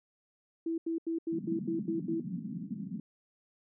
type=tone bursts; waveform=sine; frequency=329.6 Hz; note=E4; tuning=in tune; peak=-30 dBFS; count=8; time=0.66-2.201 s; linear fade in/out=5 ms; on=120 ms; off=83 ms
type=band-pass noise; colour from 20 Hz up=pink; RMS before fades=-39 dBFS; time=1.32-3 s; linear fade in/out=2 ms; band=160 to 250 Hz; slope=48 dB/octave
effects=none